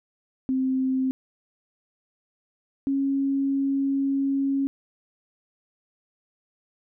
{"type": "tone pair in turn", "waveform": "sine", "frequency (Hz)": [261.6, 274.4], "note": ["C4", "C#4"], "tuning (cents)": [0, -17], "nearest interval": "minor second", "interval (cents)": 83, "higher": "second", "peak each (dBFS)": -21, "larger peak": "neither", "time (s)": [[0.49, 1.11], [2.87, 4.67]], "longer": "second", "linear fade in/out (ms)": 0, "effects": []}